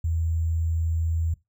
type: tone with sample-and-hold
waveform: sine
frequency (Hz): 81.9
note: E2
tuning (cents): -11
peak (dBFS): -22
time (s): 0.04-1.34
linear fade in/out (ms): 5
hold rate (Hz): 7350
effects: noise-tail reverb RT60 0.2 s tail -20 dB re dry